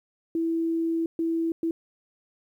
sine tone bursts at uneven times, 329.5 Hz, E4, 1 cent flat, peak -23 dBFS, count 3, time 0.35-1.06 / 1.19-1.52 / 1.63-1.71 s, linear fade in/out 2 ms, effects 10-bit

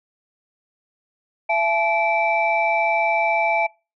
sine tone cluster, 673 / 859 / 2325 Hz, E5 / A5 / D7, +36 / -42 / -18 cents, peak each -21 dBFS, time 1.49-3.67 s, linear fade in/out 10 ms, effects noise-tail reverb RT60 0.3 s tail -26 dB re dry + tanh soft clip ceiling -8 dBFS

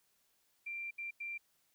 sine tone bursts at uneven times, 2365 Hz, D7, 12 cents sharp, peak -39 dBFS, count 3, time 0.66-0.91 / 0.98-1.11 / 1.2-1.38 s, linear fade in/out 10 ms, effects white hiss -75 dBFS RMS until 1.74 s

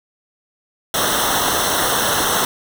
pink noise with comb filter, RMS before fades -18 dBFS, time 0.94-2.45 s, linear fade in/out 2 ms, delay 0.42 ms, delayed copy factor -0.9, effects none

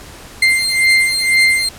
35% pulse beating tone pair, 2093 / 2095 Hz, C7 / C7, 0 / +2 cents, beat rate 2 Hz, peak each -12 dBFS, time 0.42-1.69 s, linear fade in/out 5 ms, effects pink hiss -36 dBFS RMS until 1.78 s + low-pass 12000 Hz 12 dB/octave

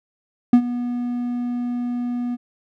triangle tone with ADSR envelope, 243.2 Hz, B3, 26 cents flat, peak -4 dBFS, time 0.53-2.37 s, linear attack 4 ms, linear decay 75 ms, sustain -16 dB, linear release 32 ms, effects none

